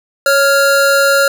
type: tone pair together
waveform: square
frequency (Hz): 554.4 / 1397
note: C#5 / F6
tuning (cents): 0 / 0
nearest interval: octave + major third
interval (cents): 1600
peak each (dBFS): -12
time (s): 0.26-1.28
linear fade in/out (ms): 2
effects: none